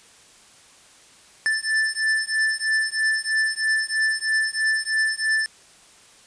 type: beating tone pair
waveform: square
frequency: 1760 / 1763.1 Hz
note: A6 / A6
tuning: 0 / +3 cents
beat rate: 3.1 Hz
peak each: -24 dBFS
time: 1.46-5.46 s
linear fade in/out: 0 ms
effects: white hiss -51 dBFS RMS until 6.26 s + resampled to 22050 Hz